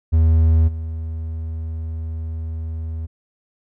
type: tone with level steps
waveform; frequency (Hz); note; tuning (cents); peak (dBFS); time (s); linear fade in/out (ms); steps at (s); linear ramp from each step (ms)
triangle; 80.5; E2; -41; -9 / -22; 0.12-3.07; 20; 0.67; 20
effects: none